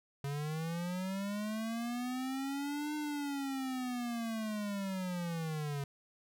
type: linear two-way sweep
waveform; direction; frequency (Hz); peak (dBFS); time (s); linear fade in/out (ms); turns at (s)
square; up then down; 138.59 to 302.5 to 138.59; -36; 0.24-5.84; 2; 2.95
effects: none